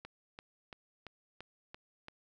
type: click train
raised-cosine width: 0.3 ms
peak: -30 dBFS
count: 7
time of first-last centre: 0.05-2.084 s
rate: 2.95 Hz
effects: none